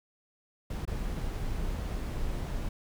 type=noise with dropouts; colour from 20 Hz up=brown; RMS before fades=-33 dBFS; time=0.7-2.69 s; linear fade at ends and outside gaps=5 ms; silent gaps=0.853-0.875 s; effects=none